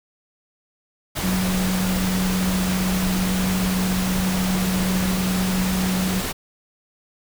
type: tone in noise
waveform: sine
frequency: 185.7 Hz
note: F#3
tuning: 7 cents sharp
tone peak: -20 dBFS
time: 1.23-6.21 s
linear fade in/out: 20 ms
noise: pink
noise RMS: -26 dBFS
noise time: 1.15-6.33 s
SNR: +3 dB
effects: none